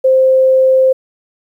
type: tone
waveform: sine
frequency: 523.3 Hz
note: C5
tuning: in tune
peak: -6 dBFS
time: 0.04-0.93 s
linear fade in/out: 10 ms
effects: 8-bit